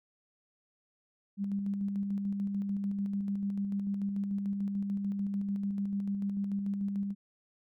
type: tone with tremolo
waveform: sine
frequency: 199.4 Hz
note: G3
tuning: 30 cents sharp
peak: -29 dBFS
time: 1.37-7.15 s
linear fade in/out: 50 ms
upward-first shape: square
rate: 6.8 Hz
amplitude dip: 30%
effects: none